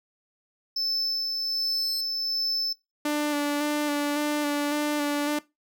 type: tone with tremolo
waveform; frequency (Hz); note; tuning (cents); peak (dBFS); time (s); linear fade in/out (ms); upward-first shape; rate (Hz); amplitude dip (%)
triangle; 5270; E8; -1; -23; 0.76-2.73; 5; sine; 1.3; 30
type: tone with exponential growth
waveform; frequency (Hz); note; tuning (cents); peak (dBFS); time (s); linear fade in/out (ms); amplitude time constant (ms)
20% pulse; 4217; C8; +13; -28; 0.99-2.01; 5; 220
type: tone with vibrato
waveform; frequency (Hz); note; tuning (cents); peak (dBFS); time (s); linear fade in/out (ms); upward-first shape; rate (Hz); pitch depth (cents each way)
sawtooth; 293.7; D4; 0; -20; 3.05-5.39; 5; square; 1.8; 18
effects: noise-tail reverb RT60 0.2 s tail -19 dB re dry